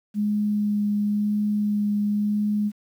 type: tone with vibrato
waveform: sine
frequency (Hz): 207.7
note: G#3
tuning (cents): 0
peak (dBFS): -20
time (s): 0.14-2.72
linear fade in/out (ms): 50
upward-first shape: sine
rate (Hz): 0.96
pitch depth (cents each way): 10
effects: 9-bit